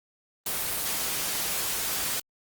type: noise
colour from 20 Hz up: white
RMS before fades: -29 dBFS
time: 0.46-2.2 s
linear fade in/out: 5 ms
effects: Opus 24 kbps